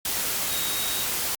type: tone in noise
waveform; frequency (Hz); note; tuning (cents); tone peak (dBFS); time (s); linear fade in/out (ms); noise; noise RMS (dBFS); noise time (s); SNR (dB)
sine; 3778; A#7; +22; -33; 0.5-1.04; 2; white; -27; 0.05-1.35; -9
effects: Opus 48 kbps